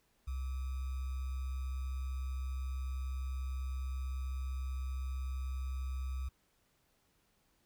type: tone with sample-and-hold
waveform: sine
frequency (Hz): 65.41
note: C2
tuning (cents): 0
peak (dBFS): -35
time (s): 0.27-6.29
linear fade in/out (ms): 10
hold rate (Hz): 1225
effects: pink hiss -74 dBFS RMS until 7.65 s